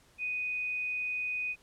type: tone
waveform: sine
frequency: 2489 Hz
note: D#7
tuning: in tune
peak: -31 dBFS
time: 0.18-1.56 s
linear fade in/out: 50 ms
effects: pink hiss -63 dBFS RMS until 1.62 s + low-pass 11000 Hz 12 dB/octave